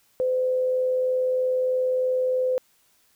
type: tone with amplitude modulation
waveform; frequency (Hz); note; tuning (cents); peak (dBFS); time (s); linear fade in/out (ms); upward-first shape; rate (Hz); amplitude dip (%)
sine; 510; C5; -44; -19; 0.2-2.58; 0; sine; 83.1; 25
effects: white hiss -63 dBFS RMS until 3.15 s